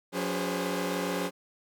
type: tone cluster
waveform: sawtooth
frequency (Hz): 181.1 / 283.3 / 408.8 / 499.6 / 527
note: F#3 / C#4 / G#4 / B4 / C5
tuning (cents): -37 / +38 / -27 / +20 / +12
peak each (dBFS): -30 / -31 / -31 / -35 / -33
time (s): 0.12-1.31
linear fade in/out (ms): 50
effects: none